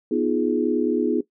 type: chord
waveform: sine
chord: F half-diminished seventh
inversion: second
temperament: equal with one note detuned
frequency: 246.9 / 311.1 / 349.2 / 418.9 Hz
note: Cb4 / Eb4 / F4 / Ab4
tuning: 0 / 0 / 0 / +15 cents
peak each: -24 dBFS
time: 0.11-1.21 s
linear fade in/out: 5 ms
effects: noise-tail reverb RT60 0.1 s tail -17 dB re dry